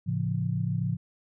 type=chord; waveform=sine; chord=A augmented; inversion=none; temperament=just; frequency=110 / 137.5 / 171.88 Hz; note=A2 / C#3 / E#3; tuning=0 / -14 / -27 cents; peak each=-30 dBFS; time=0.06-0.97 s; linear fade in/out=20 ms; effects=none